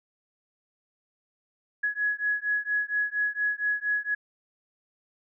sine beating tone pair, 1678 / 1682.3 Hz, G#6 / G#6, +17 / +22 cents, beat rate 4.3 Hz, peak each -28 dBFS, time 1.83-4.15 s, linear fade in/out 10 ms, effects none

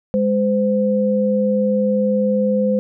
sine tone pair together, 205.6 / 513 Hz, G#3 / C5, -17 / -34 cents, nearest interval octave + major third, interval 1583 cents, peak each -17 dBFS, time 0.14-2.79 s, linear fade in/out 0 ms, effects none

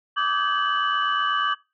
sine tone cluster, 1159 / 1247 / 1557 / 1673 / 2970 Hz, D6 / D#6 / G6 / G#6 / F#7, -23 / +3 / -12 / +12 / +6 cents, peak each -22 / -30 / -28 / -31 / -29 dBFS, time 0.16-1.55 s, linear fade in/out 20 ms, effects noise-tail reverb RT60 0.3 s tail -24 dB re dry + tanh soft clip ceiling -10 dBFS

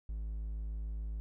triangle tone, 53.5 Hz, A1, 48 cents flat, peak -34 dBFS, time 0.09-1.2 s, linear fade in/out 0 ms, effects none

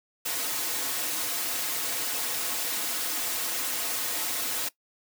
white noise with comb filter, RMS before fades -30 dBFS, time 0.25-4.69 s, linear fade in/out 10 ms, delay 5.1 ms, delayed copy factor -0.75, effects noise-tail reverb RT60 0.1 s tail -19 dB re dry + high-pass 200 Hz 12 dB/octave

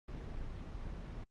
brown noise, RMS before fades -43 dBFS, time 0.08-1.24 s, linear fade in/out 5 ms, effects low-pass 5000 Hz 12 dB/octave + Opus 24 kbps

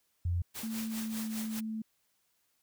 sine tone, 87.31 Hz, F2, in tune, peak -28 dBFS, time 0.25-0.42 s, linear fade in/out 5 ms
white noise with tremolo, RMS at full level -40 dBFS, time 0.54-1.61 s, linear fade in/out 20 ms, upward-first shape triangle, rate 5 Hz, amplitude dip 80%
sine tone with pitch glide, 223 to 219.8 Hz, A3 to A3, +23 to -2 cents, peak -34 dBFS, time 0.63-1.82 s, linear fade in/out 5 ms, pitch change -25 cents, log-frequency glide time 0.75-1.34 s
effects white hiss -75 dBFS RMS until 2.62 s

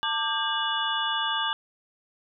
sine tone cluster, 894 / 1182 / 1597 / 2917 / 3460 Hz, A5 / D6 / G6 / F#7 / A7, +27 / +11 / +32 / -25 / -30 cents, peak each -31 dBFS, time 0.03-1.53 s, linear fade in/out 0 ms, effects none

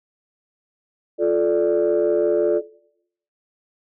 sine chord, D minor, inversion first, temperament equal with one note detuned, 349.2 / 434.7 / 587.3 Hz, F4 / A4 / D5, 0 / -21 / 0 cents, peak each -19 dBFS, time 1.18-2.62 s, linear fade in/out 50 ms, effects noise-tail reverb RT60 0.7 s tail -18 dB re dry + tanh soft clip ceiling -10 dBFS

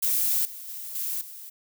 violet noise with level steps, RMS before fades -24 / -40 / -37 / -30 / -42 dBFS, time 0.02-1.5 s, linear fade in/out 10 ms, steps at 0.45 / 0.68 / 0.95 / 1.21 s, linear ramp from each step 2 ms, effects none

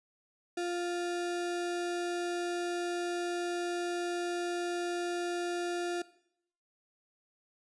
sine tone with sample-and-hold, 349.2 Hz, F4, in tune, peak -31 dBFS, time 0.57-6.02 s, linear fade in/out 5 ms, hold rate 1050 Hz, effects noise-tail reverb RT60 0.7 s tail -19 dB re dry + resampled to 22050 Hz

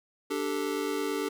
square chord, D suspended fourth, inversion none, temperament just, 293.7 / 391.6 / 440.5 Hz, D4 / G4 / A4, 0 / -2 / +2 cents, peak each -34 dBFS, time 0.3-1.29 s, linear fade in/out 10 ms, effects none

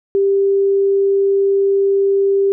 sine tone, 394.4 Hz, G4, 11 cents sharp, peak -11 dBFS, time 0.15-2.52 s, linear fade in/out 0 ms, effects none

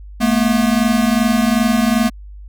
square tone pair together, 217.4 / 240 Hz, A3 / B3, -21 / -49 cents, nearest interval major second, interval 172 cents, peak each -16 dBFS, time 0.2-2.1 s, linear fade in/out 20 ms, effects added 50 Hz sine -32 dBFS peak until 2.48 s

